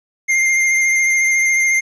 square tone with vibrato, 2108 Hz, C7, 12 cents sharp, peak -13 dBFS, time 0.28-1.81 s, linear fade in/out 20 ms, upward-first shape sine, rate 14 Hz, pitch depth 16 cents each way, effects resampled to 22050 Hz + 9-bit

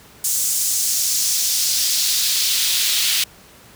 pink noise with high-pass filter sweep, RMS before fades -19 dBFS, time 0.24-3.24 s, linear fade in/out 5 ms, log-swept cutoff 7400 to 3200 Hz, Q 1.6, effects pink hiss -46 dBFS RMS until 3.75 s + high-pass 60 Hz 12 dB/octave

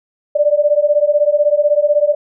sine beating tone pair, 582 / 598 Hz, D5 / D5, -16 / +31 cents, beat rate 16 Hz, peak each -13 dBFS, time 0.35-2.15 s, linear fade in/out 10 ms, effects none

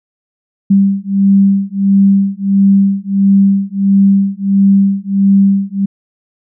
sine beating tone pair, 196 / 197.5 Hz, G3 / G3, 0 / +13 cents, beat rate 1.5 Hz, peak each -10 dBFS, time 0.7-5.86 s, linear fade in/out 10 ms, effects none

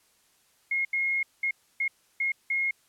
sine tone bursts at uneven times, 2153 Hz, C7, 49 cents sharp, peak -24 dBFS, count 6, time 0.71-0.85 / 0.93-1.23 / 1.43-1.51 / 1.8-1.88 / 2.2-2.32 / 2.5-2.71 s, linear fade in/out 5 ms, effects white hiss -65 dBFS RMS until 2.88 s + low-pass 12000 Hz 12 dB/octave

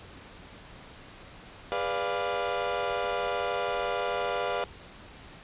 30% pulse chord, G# diminished seventh, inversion none, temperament equal with one note detuned, 408.2 / 493.9 / 587.3 / 698.5 Hz, G#4 / B4 / D5 / F5, -30 / 0 / 0 / 0 cents, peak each -33 / -30 / -31 / -30 dBFS, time 1.72-4.64 s, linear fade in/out 0 ms, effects pink hiss -48 dBFS RMS until 5.43 s + resampled to 8000 Hz

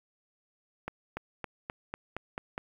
accelerating click train, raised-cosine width 0.5 ms, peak -20 dBFS, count 8, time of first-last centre 0.88-2.579 s, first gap 290 ms, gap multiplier 0.94, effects 9-bit

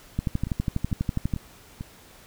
two click trains, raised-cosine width 5 ms, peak -20 / -12 dBFS, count 4 / 15, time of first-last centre 0.47-1.809 / 0.19-1.338 s, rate 2.24 / 12.2 Hz, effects pink hiss -51 dBFS RMS until 2.26 s

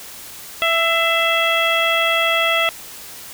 harmonic tone with a mistuned harmonic, 662 Hz, E5, 7 cents sharp, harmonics 1 / 2 / 3 / 4 / 5, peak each -21 / -21 / -21 / -21 / -21 dBFS, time 0.62-2.69 s, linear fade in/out 0 ms, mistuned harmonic 3, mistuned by +32 cents, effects white hiss -36 dBFS RMS until 3.33 s

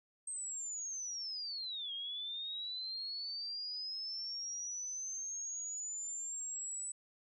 sine linear two-way sweep, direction down then up, 8400 to 3221 to 7980 Hz, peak -39 dBFS, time 0.27-6.92 s, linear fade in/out 5 ms, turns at 1.93 s, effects none

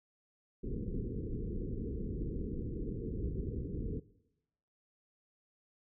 pink low-pass noise, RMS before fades -38 dBFS, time 0.63-4 s, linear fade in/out 10 ms, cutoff 470 Hz, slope 96 dB/octave, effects noise-tail reverb RT60 0.9 s tail -20 dB re dry

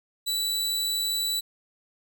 sawtooth tone, 3951 Hz, B7, in tune, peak -22 dBFS, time 0.26-1.41 s, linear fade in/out 20 ms, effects none

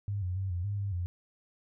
sine tone with pitch steps, 101.2 / 90.6 / 96.1 / 88.1 / 101.7 / 99.9 / 88.4 Hz, G#2 / F#2 / G2 / F2 / G#2 / G2 / F2, -44 / -36 / -34 / +16 / -36 / +33 / +22 cents, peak -30 dBFS, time 0.08-1.06 s, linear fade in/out 0 ms, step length 140 ms, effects none

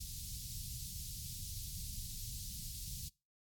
pink band-stop noise, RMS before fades -45 dBFS, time 0-3.09 s, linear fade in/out 10 ms, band 140 to 4200 Hz, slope 24 dB/octave, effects noise-tail reverb RT60 0.3 s tail -23 dB re dry + AAC 64 kbps

